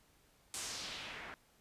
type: noise with low-pass filter sweep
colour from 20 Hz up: white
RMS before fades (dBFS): -45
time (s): 0.54-1.34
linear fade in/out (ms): 0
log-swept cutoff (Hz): 8900 to 1600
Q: 1.7
effects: pink hiss -69 dBFS RMS until 1.6 s + resampled to 32000 Hz